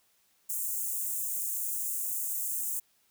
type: high-pass noise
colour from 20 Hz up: white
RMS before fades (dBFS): -33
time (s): 0.49-2.8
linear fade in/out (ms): 10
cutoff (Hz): 6900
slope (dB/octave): 48
effects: white hiss -69 dBFS RMS until 3.1 s